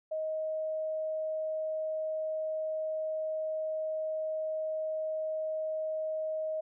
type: tone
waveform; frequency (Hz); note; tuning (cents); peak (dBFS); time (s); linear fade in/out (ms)
sine; 628; D#5; +16; -31; 0.11-6.61; 10
effects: none